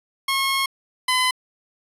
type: tone pair in turn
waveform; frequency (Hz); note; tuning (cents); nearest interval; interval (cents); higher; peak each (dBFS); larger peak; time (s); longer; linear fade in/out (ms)
15% pulse; 1084 / 1014.5; C#6 / B5; -39 / +46; minor second; 115; first; -13 / -11; second; 0.28-0.66 / 1.08-1.31; first; 5
effects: resampled to 32000 Hz